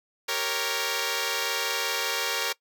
5% pulse chord, G diminished, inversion none, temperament equal, 392 / 466.2 / 554.4 Hz, G4 / Bb4 / Db5, 0 / 0 / 0 cents, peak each -23 / -17 / -19 dBFS, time 0.28-2.53 s, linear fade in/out 10 ms, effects noise-tail reverb RT60 0.1 s tail -21 dB re dry

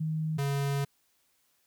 sine / square tone pair in turn, 157.2 / 140.05 Hz, D#3 / C#3, +18 / +18 cents, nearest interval major second, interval 200 cents, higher first, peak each -28 dBFS, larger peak neither, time 0-0.38 / 0.38-0.85 s, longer second, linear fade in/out 10 ms, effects white hiss -71 dBFS RMS until 1.66 s

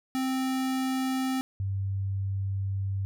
square / sine tone pair in turn, 261.6 / 97.51 Hz, C4 / G2, 0 / -9 cents, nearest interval octave + perfect fourth, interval 1709 cents, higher first, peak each -27 / -27 dBFS, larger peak neither, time 0.15-1.41 / 1.6-3.05 s, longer second, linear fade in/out 0 ms, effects none

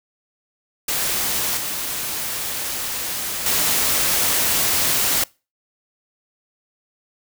white noise with level steps, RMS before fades -22 / -26 / -19 dBFS, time 0.88-5.24 s, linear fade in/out 5 ms, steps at 1.57 / 3.46 s, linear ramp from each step 2 ms, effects noise-tail reverb RT60 0.3 s tail -24 dB re dry

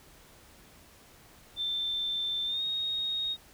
sine tone with pitch glide, 3557 to 3736 Hz, A7 to A#7, +18 to +3 cents, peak -29 dBFS, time 1.56-3.37 s, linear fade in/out 50 ms, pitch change +85 cents, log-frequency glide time 2.45-2.63 s, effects pink hiss -56 dBFS RMS until 3.53 s

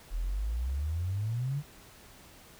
sine exponential sweep, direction up, 38.89 to 150 Hz, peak -29 dBFS, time 0.1-1.63 s, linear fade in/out 50 ms, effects pink hiss -54 dBFS RMS until 2.59 s

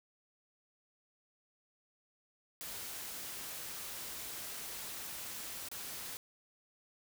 white noise with dropouts, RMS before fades -44 dBFS, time 2.61-6.17 s, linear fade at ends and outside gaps 0 ms, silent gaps 5.686-5.715 s, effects none

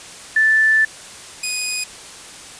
sine / 10% pulse tone pair in turn, 1760 / 2489 Hz, A6 / D#7, 0 / 0 cents, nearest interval tritone, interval 600 cents, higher second, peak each -11 dBFS, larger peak neither, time 0.36-0.85 / 1.43-1.84 s, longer first, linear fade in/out 5 ms, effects white hiss -37 dBFS RMS until 2.59 s + resampled to 22050 Hz

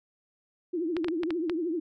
sine tone with vibrato, 334.8 Hz, E4, 27 cents sharp, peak -27 dBFS, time 0.73-1.8 s, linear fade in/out 10 ms, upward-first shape triangle, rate 13 Hz, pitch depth 170 cents each way
clicks, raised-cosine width 0.3 ms, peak -18 dBFS, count 6, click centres 0.967 / 1.045 / 1.084 / 1.234 / 1.306 / 1.497 s
effects none

